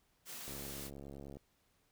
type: high-pass noise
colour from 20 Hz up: white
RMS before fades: -47 dBFS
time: 0.25-0.91 s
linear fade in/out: 50 ms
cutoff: 100 Hz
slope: 96 dB/octave
type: click train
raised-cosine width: 2 ms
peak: -36 dBFS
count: 63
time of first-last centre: 0.48-1.37 s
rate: 69.7 Hz
effects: pink hiss -75 dBFS RMS until 1.91 s